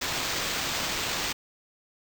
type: noise with sample-and-hold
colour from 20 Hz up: white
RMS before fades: -30 dBFS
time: 0.01-1.33 s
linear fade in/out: 10 ms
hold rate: 11025 Hz
effects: none